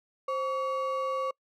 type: ring-modulated tone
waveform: triangle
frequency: 830.6 Hz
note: G#5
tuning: in tune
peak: -23 dBFS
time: 0.28-1.31 s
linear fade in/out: 5 ms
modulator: 304 Hz
effects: noise-tail reverb RT60 0.1 s tail -26 dB re dry